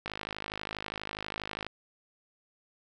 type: click train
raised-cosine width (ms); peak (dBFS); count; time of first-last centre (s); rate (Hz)
0.3; -19; 85; 0.06-1.666; 52.3
effects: none